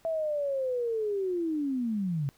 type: linear sweep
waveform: sine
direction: down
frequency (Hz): 661 to 132.5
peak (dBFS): -27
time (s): 0.05-2.29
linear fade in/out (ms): 0
effects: pink hiss -63 dBFS RMS until 2.37 s

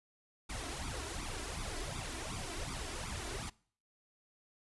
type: noise with flanger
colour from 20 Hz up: pink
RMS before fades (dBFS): -41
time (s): 0.49-3.5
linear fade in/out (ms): 10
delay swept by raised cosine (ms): 0.83 to 3.03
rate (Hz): 2.7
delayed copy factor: +0.8
effects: noise-tail reverb RT60 0.5 s tail -23 dB re dry + resampled to 24000 Hz

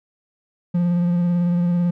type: tone with vibrato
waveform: triangle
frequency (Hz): 174.61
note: F3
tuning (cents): 0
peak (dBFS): -14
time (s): 0.74-1.91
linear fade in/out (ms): 10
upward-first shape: sine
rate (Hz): 18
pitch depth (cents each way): 22
effects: none

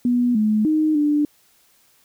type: tone with pitch steps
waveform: sine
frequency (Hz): 244.1 / 214.1 / 309.9 / 295.5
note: B3 / A3 / D#4 / D4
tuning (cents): -20 / -47 / -7 / +11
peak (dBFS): -15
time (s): 0.05-1.25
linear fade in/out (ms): 2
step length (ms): 300
effects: white hiss -58 dBFS RMS until 2.04 s

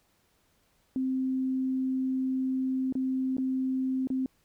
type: tone with dropouts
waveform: sine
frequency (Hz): 261.2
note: C4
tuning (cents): -3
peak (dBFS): -26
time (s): 0.96-4.26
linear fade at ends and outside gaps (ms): 1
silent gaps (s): 2.925-2.953 / 3.368-3.382 / 4.072-4.102
effects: pink hiss -69 dBFS RMS until 4.44 s

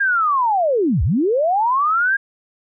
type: linear two-way sweep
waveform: sine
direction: down then up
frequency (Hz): 1638 to 58.8 to 1638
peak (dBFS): -14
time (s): 0-2.17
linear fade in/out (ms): 10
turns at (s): 1.03
effects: none

